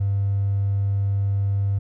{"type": "tone with hard clipping", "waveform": "triangle", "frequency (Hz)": 99.3, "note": "G2", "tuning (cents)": 23, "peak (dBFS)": -19, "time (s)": [0, 1.79], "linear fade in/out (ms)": 10, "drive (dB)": 3, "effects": []}